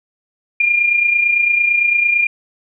sine tone with amplitude modulation, 2407 Hz, D7, 42 cents sharp, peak -9 dBFS, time 0.6-2.27 s, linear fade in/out 5 ms, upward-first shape sine, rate 28.9 Hz, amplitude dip 55%, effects none

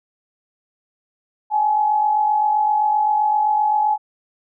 sine tone pair together, 802.3 / 850 Hz, G5 / G#5, +40 / +40 cents, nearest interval minor second, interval 100 cents, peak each -24 / -15 dBFS, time 1.5-3.98 s, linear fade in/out 50 ms, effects none

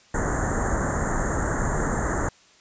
pink band-stop noise, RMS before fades -24 dBFS, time 0.14-2.29 s, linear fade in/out 5 ms, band 1900 to 6600 Hz, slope 96 dB/octave, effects white hiss -55 dBFS RMS until 2.6 s + resampled to 16000 Hz

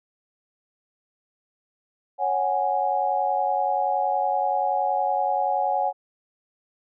sine chord, C# suspended fourth, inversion none, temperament equal, 554.4 / 740 / 830.6 Hz, C#5 / F#5 / G#5, 0 / 0 / 0 cents, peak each -28 / -24 / -24 dBFS, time 2.18-5.93 s, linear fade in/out 50 ms, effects none

